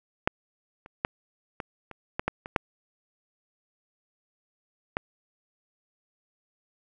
clicks, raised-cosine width 0.5 ms, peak -6 / -30 / -9 / -18 / -26 / -12 / -10 / -22 / -6 / -11 dBFS, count 10, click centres 0.275 / 0.861 / 1.049 / 1.602 / 1.913 / 2.195 / 2.28 / 2.459 / 2.562 / 4.969 s, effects none

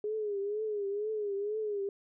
sine tone with vibrato, 415.3 Hz, G#4, in tune, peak -31 dBFS, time 0.04-1.89 s, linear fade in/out 2 ms, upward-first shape triangle, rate 2.1 Hz, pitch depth 100 cents each way, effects none

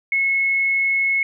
sine tone, 2184 Hz, C#7, 26 cents flat, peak -16 dBFS, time 0.12-1.23 s, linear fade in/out 2 ms, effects none

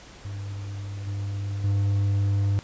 triangle tone with level steps, 100.1 Hz, G2, 37 cents sharp, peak -29 / -25 / -18 dBFS, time 0.25-2.59 s, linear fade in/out 0 ms, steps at 1.07 / 1.64 s, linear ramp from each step 2 ms, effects pink hiss -47 dBFS RMS until 2.63 s + resampled to 16000 Hz

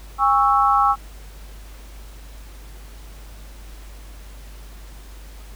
sine chord, C# minor, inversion second, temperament equal with one note detuned, 810.2 / 1108.7 / 1318.5 Hz, G#5 / C#6 / E6, -43 / 0 / 0 cents, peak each -18 dBFS, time 0.18-0.96 s, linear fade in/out 50 ms, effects added 50 Hz sine -37 dBFS peak until 5.55 s + pink hiss -47 dBFS RMS until 5.55 s

